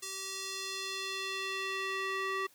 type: tone with band-pass filter sweep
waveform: square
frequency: 385 Hz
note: G4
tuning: 31 cents flat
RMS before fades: -37 dBFS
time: 0.02-2.47 s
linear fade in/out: 10 ms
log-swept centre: 7100 to 1600 Hz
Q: 1.2
effects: white hiss -63 dBFS RMS until 2.54 s + high-pass 60 Hz 12 dB/octave